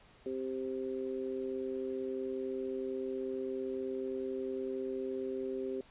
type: harmonic tone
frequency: 130.81 Hz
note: C3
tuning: in tune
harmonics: 2 / 3 / 4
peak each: -41 / -36 / -44 dBFS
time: 0.26-5.81 s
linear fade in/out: 2 ms
effects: pink hiss -61 dBFS RMS until 5.9 s + resampled to 8000 Hz